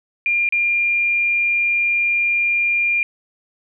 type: tone with dropouts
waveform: sine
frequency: 2400 Hz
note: D7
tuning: 37 cents sharp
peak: -15 dBFS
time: 0.26-3.03 s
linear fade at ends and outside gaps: 1 ms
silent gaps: 0.49-0.524 s
effects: none